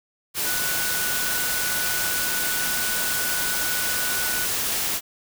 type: tone in noise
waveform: sine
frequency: 1480 Hz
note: F#6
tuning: in tune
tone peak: -29 dBFS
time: 0.43-4.48 s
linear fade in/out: 50 ms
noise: white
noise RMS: -25 dBFS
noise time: 0.34-5.01 s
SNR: -7 dB
effects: none